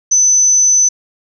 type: tone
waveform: sine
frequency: 6050 Hz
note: F#8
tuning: 38 cents sharp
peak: -7 dBFS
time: 0.11-0.89 s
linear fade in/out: 10 ms
effects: none